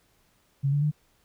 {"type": "tone with pitch steps", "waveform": "sine", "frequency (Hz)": [138.59, 144.31, 150.26], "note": ["C#3", "D3", "D3"], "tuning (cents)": [0, -30, 40], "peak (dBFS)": -21, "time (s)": [0.63, 0.915], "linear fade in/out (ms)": 20, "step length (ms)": 95, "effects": ["pink hiss -66 dBFS RMS until 1.24 s"]}